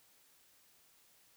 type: silence
effects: white hiss -67 dBFS RMS until 1.36 s